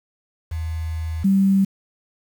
sine tone pair in turn, 80.7 / 194.39 Hz, E2 / G3, -36 / -14 cents, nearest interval octave + minor third, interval 1522 cents, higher second, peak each -23 / -13 dBFS, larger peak second, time 0.51-1.24 / 1.24-1.65 s, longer first, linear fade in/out 10 ms, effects 7-bit

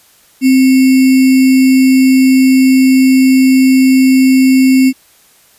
sine tone with sample-and-hold, 261.6 Hz, C4, in tune, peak -4 dBFS, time 0.41-4.93 s, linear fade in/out 50 ms, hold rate 2450 Hz, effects white hiss -47 dBFS RMS until 5.58 s + resampled to 32000 Hz

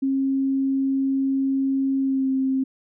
sine tone with pitch glide, 270 to 265.1 Hz, C#4 to C4, -45 to +23 cents, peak -19 dBFS, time 0.02-2.64 s, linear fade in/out 10 ms, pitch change -32 cents, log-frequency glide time 1.99-2.3 s, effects none

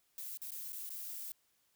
violet noise with dropouts, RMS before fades -44 dBFS, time 0.18-1.32 s, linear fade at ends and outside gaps 1 ms, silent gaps 0.373-0.417 / 0.507-0.518 / 0.722-0.729 / 0.893-0.903 s, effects white hiss -75 dBFS RMS until 1.75 s

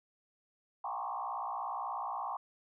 sine tone with frequency modulation, 937 Hz, A#5, 9 cents sharp, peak -35 dBFS, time 0.84-2.37 s, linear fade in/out 5 ms, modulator 58.3 Hz, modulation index 3.6, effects none

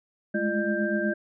sine tone cluster, 206.8 / 215 / 342.9 / 605 / 1579 Hz, G#3 / A3 / F4 / D#5 / G6, -7 / -40 / -32 / -49 / +12 cents, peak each -30 dBFS, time 0.34-1.14 s, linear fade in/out 10 ms, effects none

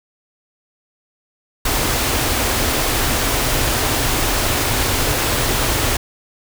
pink band-stop noise, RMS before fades -18 dBFS, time 1.65-5.97 s, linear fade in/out 5 ms, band 150 to 220 Hz, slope 96 dB/octave, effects none

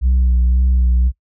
sine tone with vibrato, 62.2 Hz, B1, 13 cents sharp, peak -8 dBFS, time 0.01-1.12 s, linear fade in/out 50 ms, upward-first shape sine, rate 1.9 Hz, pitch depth 33 cents each way, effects noise-tail reverb RT60 0.1 s tail -22 dB re dry + tanh soft clip ceiling -9 dBFS

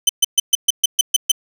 20% pulse tone bursts, 3059 Hz, G7, 43 cents flat, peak -4 dBFS, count 9, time 0.07-1.317 s, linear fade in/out 5 ms, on 23 ms, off 130 ms, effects none

